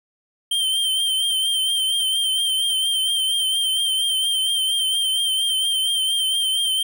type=tone with vibrato; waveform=square; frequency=3136 Hz; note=G7; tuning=in tune; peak=-19 dBFS; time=0.51-6.83 s; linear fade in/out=5 ms; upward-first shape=triangle; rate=4.3 Hz; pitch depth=45 cents each way; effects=none